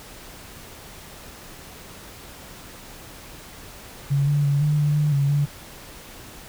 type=tone with pitch steps; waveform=sine; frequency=140.3 / 145.3 / 141.9 / 149.7 / 147.5 / 149.4 / 140.2 / 144.4 Hz; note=C#3 / D3 / C#3 / D3 / D3 / D3 / C#3 / D3; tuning=+21 / -18 / +41 / +33 / +8 / +30 / +20 / -29 cents; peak=-17 dBFS; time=4.1-5.46 s; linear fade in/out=20 ms; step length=170 ms; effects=pink hiss -42 dBFS RMS until 6.48 s